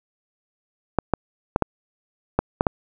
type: clicks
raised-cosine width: 1 ms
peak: -3 dBFS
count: 7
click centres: 0.987 / 1.137 / 1.561 / 1.623 / 2.39 / 2.609 / 2.668 s
effects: none